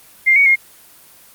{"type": "tone with pitch steps", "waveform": "sine", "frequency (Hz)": [2105, 2237, 2138], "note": ["C7", "C#7", "C7"], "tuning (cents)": [10, 15, 37], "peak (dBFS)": -8, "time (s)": [0.26, 0.56], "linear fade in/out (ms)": 20, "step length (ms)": 100, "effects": ["white hiss -45 dBFS RMS until 1.34 s", "Opus 24 kbps"]}